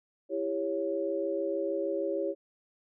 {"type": "chord", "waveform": "sine", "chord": "C# diminished", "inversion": "first", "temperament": "just", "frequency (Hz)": [332.6, 399.1, 554.4], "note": ["E4", "G4", "C#5"], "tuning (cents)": [16, 31, 0], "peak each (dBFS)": [-34, -33, -32], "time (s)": [0.29, 2.35], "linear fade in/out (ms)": 50, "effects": []}